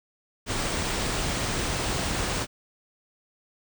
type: band-stop noise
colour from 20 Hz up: pink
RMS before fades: -28 dBFS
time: 0.46-2.47 s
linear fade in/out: 50 ms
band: 9800 to 16000 Hz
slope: 96 dB/octave
effects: none